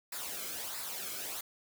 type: noise with flanger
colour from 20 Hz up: white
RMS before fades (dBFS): -40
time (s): 0.12-1.41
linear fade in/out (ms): 5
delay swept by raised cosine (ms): 0.32 to 1.11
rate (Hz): 1.5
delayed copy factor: -0.6
effects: none